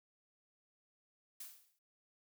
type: noise with exponential decay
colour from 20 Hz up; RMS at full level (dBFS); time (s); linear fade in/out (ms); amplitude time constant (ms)
blue; -45; 1.4-1.79; 5; 84
effects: none